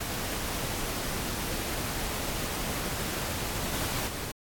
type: noise with level steps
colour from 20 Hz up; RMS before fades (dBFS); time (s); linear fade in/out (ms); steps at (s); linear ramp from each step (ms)
pink; -33 / -31 / -36; 0-4.32; 10; 3.72 / 4.06; 20
effects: AAC 64 kbps